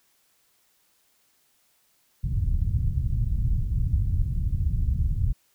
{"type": "low-pass noise", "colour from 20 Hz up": "white", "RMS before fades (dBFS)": -24, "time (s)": [2.23, 5.33], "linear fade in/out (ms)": 10, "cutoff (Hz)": 110, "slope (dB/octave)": 24, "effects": ["white hiss -66 dBFS RMS until 5.54 s"]}